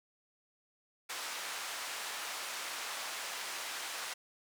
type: band-pass noise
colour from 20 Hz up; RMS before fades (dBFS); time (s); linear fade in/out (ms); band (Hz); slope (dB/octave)
pink; -41; 1.09-4.14; 10; 930 to 9800; 12
effects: none